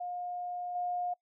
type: tone with level steps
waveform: sine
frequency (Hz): 713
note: F5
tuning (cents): +36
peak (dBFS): -35 / -31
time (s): 0-1.14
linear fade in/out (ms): 10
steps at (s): 0.75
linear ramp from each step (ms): 5
effects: noise-tail reverb RT60 0.1 s tail -23 dB re dry